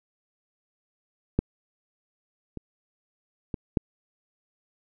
clicks, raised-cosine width 3 ms, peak -8 / -22 / -17 / -8 dBFS, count 4, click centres 1.39 / 2.573 / 3.542 / 3.772 s, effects none

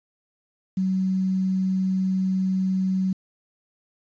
sine tone with quantisation, 188.4 Hz, F#3, 32 cents sharp, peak -20 dBFS, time 0.77-3.13 s, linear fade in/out 5 ms, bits 8, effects resampled to 16000 Hz

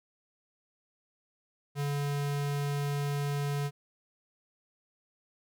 square tone, 143.2 Hz, D3, 43 cents flat, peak -30 dBFS, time 1.75-3.71 s, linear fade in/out 50 ms, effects none

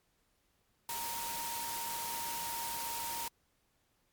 sine tone in noise, 930 Hz, A#5, 4 cents flat, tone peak -40 dBFS, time 0.89-3.28 s, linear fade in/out 2 ms, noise white, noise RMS -40 dBFS, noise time 0.89-3.28 s, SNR -3 dB, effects pink hiss -75 dBFS RMS until 4.12 s + MP3 96 kbps

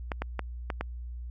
clicks, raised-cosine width 0.5 ms, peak -16 dBFS, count 5, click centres 0.118 / 0.22 / 0.393 / 0.702 / 0.81 s, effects added 60 Hz sine -36 dBFS peak until 1.3 s

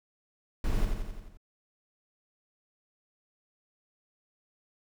brown noise with echo, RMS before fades -28 dBFS, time 0.64-0.85 s, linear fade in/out 2 ms, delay 87 ms, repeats 6, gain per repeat -4 dB, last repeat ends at 1.372 s, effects none

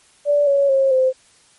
sine tone with pitch steps, 581 / 559.6 / 539 / 519.1 Hz, D5 / C#5 / C#5 / C5, -19 / +16 / -49 / -14 cents, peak -12 dBFS, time 0.25-1.13 s, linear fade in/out 50 ms, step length 220 ms, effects white hiss -53 dBFS RMS until 1.58 s + MP3 48 kbps

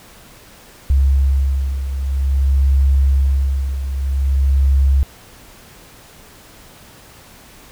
sine beating tone pair, 67.9 / 68.41 Hz, C#2 / C#2, -35 / -22 cents, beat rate 0.51 Hz, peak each -13 / -19 dBFS, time 0.9-5.03 s, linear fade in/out 0 ms, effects pink hiss -43 dBFS RMS until 7.71 s

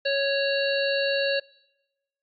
harmonic tone with a mistuned harmonic, 554 Hz, C#5, 1 cent flat, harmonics 1 / 3 / 5 / 7 / 8, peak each -24 / -29 / -31 / -32 / -33 dBFS, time 0.05-1.4 s, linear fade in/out 10 ms, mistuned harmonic 7, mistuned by +21 cents, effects noise-tail reverb RT60 1.0 s tail -25 dB re dry + AAC 48 kbps

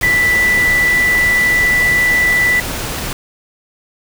sine tone in noise, 1975.5 Hz, B6, in tune, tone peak -10 dBFS, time 0.03-2.6 s, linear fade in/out 2 ms, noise pink, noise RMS -22 dBFS, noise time 0.01-3.13 s, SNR +9 dB, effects none

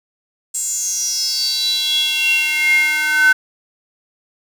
square tone with high-pass filter sweep, 304.6 Hz, D#4, 37 cents flat, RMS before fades -17 dBFS, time 0.54-3.33 s, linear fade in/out 10 ms, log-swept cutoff 7800 to 1500 Hz, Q 9.6, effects none

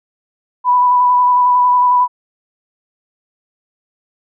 sine tone with vibrato, 989 Hz, B5, 2 cents sharp, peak -8 dBFS, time 0.64-2.08 s, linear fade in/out 50 ms, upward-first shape square, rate 11 Hz, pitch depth 13 cents each way, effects none

